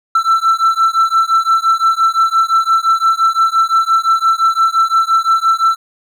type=beating tone pair; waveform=triangle; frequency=1332 / 1337.8 Hz; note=E6 / E6; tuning=+18 / +25 cents; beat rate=5.8 Hz; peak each=-11 dBFS; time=0.15-5.76 s; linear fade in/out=5 ms; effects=none